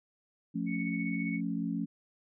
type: chord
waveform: sine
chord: F augmented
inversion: none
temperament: equal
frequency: 174.61 / 220 / 277.2 Hz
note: F3 / A3 / C#4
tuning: 0 / 0 / 0 cents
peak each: -35 dBFS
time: 0.54-1.86 s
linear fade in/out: 20 ms
type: tone with tremolo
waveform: sine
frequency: 2217 Hz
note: C#7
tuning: in tune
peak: -36 dBFS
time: 0.66-1.41 s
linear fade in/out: 50 ms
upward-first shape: sine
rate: 15 Hz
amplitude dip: 50%
effects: none